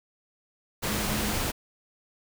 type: tone in noise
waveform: sine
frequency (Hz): 210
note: G#3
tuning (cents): +19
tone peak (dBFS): -33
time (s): 0.88-1.33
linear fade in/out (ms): 20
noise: pink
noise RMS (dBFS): -29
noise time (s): 0.82-1.52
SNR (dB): -7
effects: none